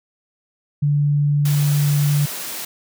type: tone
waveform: sine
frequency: 145.5 Hz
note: D3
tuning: 16 cents flat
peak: -14 dBFS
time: 0.82-2.26 s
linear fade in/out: 10 ms
type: high-pass noise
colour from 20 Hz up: white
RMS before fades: -29 dBFS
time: 1.45-2.65 s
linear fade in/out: 5 ms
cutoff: 140 Hz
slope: 24 dB/octave
effects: none